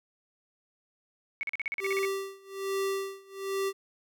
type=tone bursts; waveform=sine; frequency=2217 Hz; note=C#7; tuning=in tune; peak=-29 dBFS; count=11; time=1.41-2.051 s; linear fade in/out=0 ms; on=21 ms; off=41 ms
type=tone with tremolo; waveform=square; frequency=390 Hz; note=G4; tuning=9 cents flat; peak=-28 dBFS; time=1.79-3.73 s; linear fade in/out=50 ms; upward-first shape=sine; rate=1.2 Hz; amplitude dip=95%
effects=none